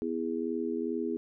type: chord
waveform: sine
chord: E major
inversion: second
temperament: just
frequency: 247.2 / 329.6 / 412 Hz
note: B3 / E4 / G#4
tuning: +2 / 0 / -14 cents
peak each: -34 dBFS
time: 0.02-1.17 s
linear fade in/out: 0 ms
effects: none